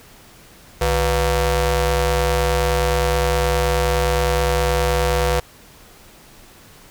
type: ring-modulated tone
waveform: sawtooth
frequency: 215.2 Hz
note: A3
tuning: 38 cents flat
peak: -9 dBFS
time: 0.81-5.4 s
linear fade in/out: 5 ms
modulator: 278 Hz
effects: pink hiss -46 dBFS RMS until 6.9 s